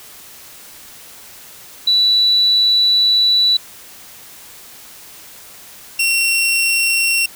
sine / sawtooth tone pair in turn, 3951 / 2729 Hz, B7 / F7, 0 / -41 cents, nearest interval tritone, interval 641 cents, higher first, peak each -10 dBFS, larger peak neither, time 1.87-3.57 / 5.99-7.26 s, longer first, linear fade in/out 5 ms, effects white hiss -39 dBFS RMS until 7.35 s

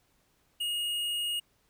sine tone with tanh clipping, 2866 Hz, F7, 44 cents sharp, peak -31 dBFS, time 0.6-1.4 s, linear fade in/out 10 ms, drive 13 dB, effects pink hiss -70 dBFS RMS until 1.69 s

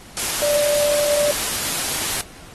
sine tone in noise, 587.3 Hz, D5, in tune, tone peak -17 dBFS, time 0.42-1.31 s, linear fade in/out 0 ms, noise white, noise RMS -23 dBFS, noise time 0.17-2.21 s, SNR +3 dB, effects pink hiss -43 dBFS RMS until 2.54 s + AAC 32 kbps

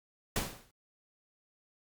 pink noise with exponential decay, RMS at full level -29 dBFS, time 0.36-0.71 s, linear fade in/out 2 ms, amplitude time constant 75 ms, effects Opus 48 kbps

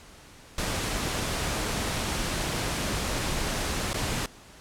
pink noise with dropouts, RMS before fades -29 dBFS, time 0.58-4.26 s, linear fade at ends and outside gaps 2 ms, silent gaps 3.932-3.942 s, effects pink hiss -50 dBFS RMS until 4.6 s + low-pass 10000 Hz 12 dB/octave

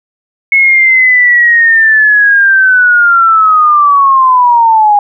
sine linear sweep, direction down, 2191 to 812 Hz, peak -3 dBFS, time 0.52-4.99 s, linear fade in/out 2 ms, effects none

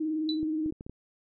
sine tone with vibrato, 312.1 Hz, D#4, 5 cents sharp, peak -27 dBFS, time 0-0.71 s, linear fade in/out 10 ms, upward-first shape square, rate 19 Hz, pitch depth 30 cents each way
sine tone with exponential decay, 3972 Hz, B7, 9 cents sharp, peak -27 dBFS, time 0.29-0.43 s, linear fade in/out 1 ms, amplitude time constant 29 ms
clicks, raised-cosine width 3 ms, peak -28 dBFS, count 6, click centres 0.43 / 0.661 / 0.724 / 0.809 / 0.865 / 0.896 s
effects none

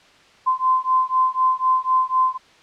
sine beating tone pair, 1031 / 1035 Hz, C6 / C6, -26 / -19 cents, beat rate 4 Hz, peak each -19 dBFS, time 0.46-2.38 s, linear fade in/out 20 ms, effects white hiss -51 dBFS RMS until 2.62 s + low-pass 4000 Hz 12 dB/octave

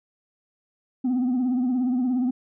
sine tone with vibrato, 251.5 Hz, B3, 32 cents sharp, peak -18 dBFS, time 1.04-2.31 s, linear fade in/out 10 ms, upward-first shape triangle, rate 17 Hz, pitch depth 89 cents each way, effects tanh soft clip ceiling -19 dBFS

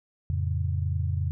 sine chord, F augmented, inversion none, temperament equal, 87.31 / 110 / 138.59 Hz, F2 / A2 / C#3, 0 / 0 / 0 cents, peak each -26 / -32 / -31 dBFS, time 0.3-1.31 s, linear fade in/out 0 ms, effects none

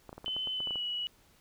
clicks, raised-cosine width 1 ms, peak -30 dBFS, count 11, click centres 0.093 / 0.129 / 0.18 / 0.244 / 0.281 / 0.365 / 0.473 / 0.604 / 0.673 / 0.708 / 0.757 s
sine tone with pitch glide, 3040 to 2931 Hz, F#7 to F#7, +46 to -17 cents, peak -32 dBFS, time 0.26-1.07 s, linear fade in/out 0 ms, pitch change -63 cents, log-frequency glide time 0.53-0.8 s
effects pink hiss -64 dBFS RMS until 1.4 s

